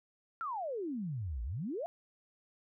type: exponential two-way sweep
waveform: sine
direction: down then up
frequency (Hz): 1400 to 54 to 723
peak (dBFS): -35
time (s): 0.41-1.86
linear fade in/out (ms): 0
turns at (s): 1.43
effects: none